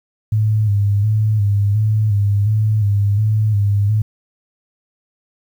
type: tone with vibrato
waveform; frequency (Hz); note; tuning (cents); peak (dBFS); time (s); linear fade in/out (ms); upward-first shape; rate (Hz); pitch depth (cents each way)
sine; 104.5; G#2; +11; -12; 0.32-4.02; 5; square; 1.4; 52
effects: 8-bit

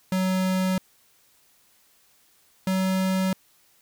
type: tone pair in turn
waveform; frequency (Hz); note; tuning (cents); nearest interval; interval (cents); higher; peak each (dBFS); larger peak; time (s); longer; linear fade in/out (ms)
square; 186.8 / 188.53; F#3 / F#3; +17 / +33; unison; 16; second; -22; neither; 0.12-0.78 / 2.67-3.33; neither; 2
effects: white hiss -61 dBFS RMS until 3.81 s

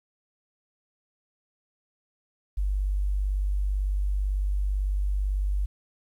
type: tone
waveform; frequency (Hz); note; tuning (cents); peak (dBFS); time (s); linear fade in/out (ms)
sine; 49; G1; 0; -23; 2.57-5.66; 10
effects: 10-bit

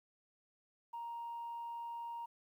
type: tone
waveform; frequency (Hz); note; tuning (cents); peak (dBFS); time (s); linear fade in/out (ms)
sine; 936; A#5; +7; -40; 0.93-2.26; 10
effects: tanh soft clip ceiling -38 dBFS + 12-bit

